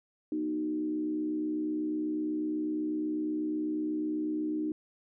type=tone with frequency modulation; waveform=sine; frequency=307 Hz; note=D#4; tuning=23 cents flat; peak=-29 dBFS; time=0.32-4.72 s; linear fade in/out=2 ms; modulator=68.1 Hz; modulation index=0.57; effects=none